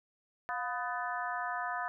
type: harmonic tone with a mistuned harmonic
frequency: 250 Hz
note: B3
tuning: 21 cents sharp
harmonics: 3 / 4 / 5 / 6 / 7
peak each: -38 / -39 / -40 / -41 / -41 dBFS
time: 0.49-1.88 s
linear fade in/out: 0 ms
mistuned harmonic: 3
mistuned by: -87 cents
effects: none